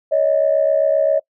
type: tone pair together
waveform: sine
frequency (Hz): 561.4 / 629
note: C#5 / D#5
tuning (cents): +22 / +19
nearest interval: major second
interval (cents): 197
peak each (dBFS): -15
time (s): 0.11-1.2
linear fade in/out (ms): 20
effects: noise-tail reverb RT60 0.1 s tail -23 dB re dry + tanh soft clip ceiling -5 dBFS